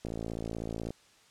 click train, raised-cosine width 2 ms, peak -23 dBFS, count 49, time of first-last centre 0.05-0.906 s, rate 56.1 Hz, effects white hiss -61 dBFS RMS until 1.3 s + low-pass 7000 Hz 12 dB/octave

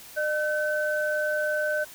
sine tone pair together, 605 / 1524.5 Hz, D#5 / G6, -49 / -49 cents, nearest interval octave + major third, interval 1600 cents, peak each -26 / -27 dBFS, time 0.16-1.85 s, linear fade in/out 20 ms, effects white hiss -46 dBFS RMS until 1.94 s

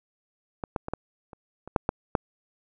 clicks, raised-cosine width 1 ms, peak -17 / -13 / -19 / -14 / -29 / -26 / -6 / -9 / -7 dBFS, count 9, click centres 0.638 / 0.762 / 0.884 / 0.936 / 1.332 / 1.676 / 1.762 / 1.891 / 2.152 s, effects none

